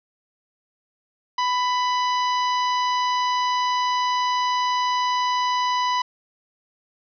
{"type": "harmonic tone", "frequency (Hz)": 994, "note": "B5", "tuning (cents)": 11, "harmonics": [1, 2, 3, 4, 5, 6], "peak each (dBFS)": [-20, -31, -32, -35, -35, -41], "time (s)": [1.38, 6.02], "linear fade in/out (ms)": 5, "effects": []}